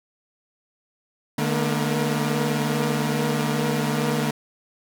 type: tone cluster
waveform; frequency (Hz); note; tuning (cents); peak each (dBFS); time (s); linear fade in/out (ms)
sawtooth; 149.1 / 218.6 / 238.9 / 475.4; D3 / A3 / A#3 / A#4; +27 / -11 / +43 / +34; -21 / -23 / -23 / -27; 1.38-4.31; 5
effects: none